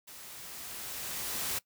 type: noise with level ramp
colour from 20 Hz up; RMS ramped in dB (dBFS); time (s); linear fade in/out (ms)
white; -49 to -33; 0.07-1.59; 10
effects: noise-tail reverb RT60 0.1 s tail -20 dB re dry